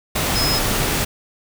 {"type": "tone in noise", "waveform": "sine", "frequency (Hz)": 5120, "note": "D#8", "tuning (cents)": 49, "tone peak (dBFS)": -20, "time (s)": [0.35, 0.59], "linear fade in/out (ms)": 10, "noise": "pink", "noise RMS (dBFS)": -20, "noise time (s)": [0.15, 1.05], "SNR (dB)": -3, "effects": []}